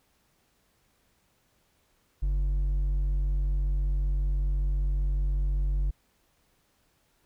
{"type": "tone with hard clipping", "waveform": "sine", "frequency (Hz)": 47.36, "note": "F#1", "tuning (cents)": 41, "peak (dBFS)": -25, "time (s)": [2.22, 5.91], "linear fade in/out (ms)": 10, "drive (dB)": 4, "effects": ["pink hiss -69 dBFS RMS until 7.25 s"]}